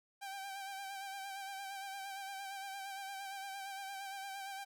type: tone with vibrato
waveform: sawtooth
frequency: 784 Hz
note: G5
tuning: in tune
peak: -39 dBFS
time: 0.21-4.65 s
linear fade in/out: 20 ms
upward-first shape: sine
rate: 8.7 Hz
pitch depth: 36 cents each way
effects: none